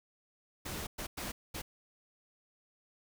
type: noise bursts at uneven times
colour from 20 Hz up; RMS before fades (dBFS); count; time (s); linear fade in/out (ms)
pink; -40; 4; 0.65-0.87 / 0.98-1.07 / 1.17-1.32 / 1.54-1.62; 10
effects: none